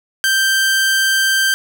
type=tone; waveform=sawtooth; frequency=1568 Hz; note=G6; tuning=in tune; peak=-9 dBFS; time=0.24-1.54 s; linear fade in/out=0 ms; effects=none